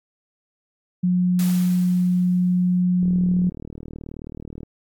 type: tone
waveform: sine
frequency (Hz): 180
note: F#3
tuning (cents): -47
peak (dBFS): -16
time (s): 1.03-3.5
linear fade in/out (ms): 10
type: noise with exponential decay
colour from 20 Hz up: white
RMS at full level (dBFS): -32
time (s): 1.39-2.82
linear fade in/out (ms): 1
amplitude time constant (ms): 310
type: click train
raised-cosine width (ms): 3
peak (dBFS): -22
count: 63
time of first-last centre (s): 3.03-4.632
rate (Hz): 38.7
effects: AAC 64 kbps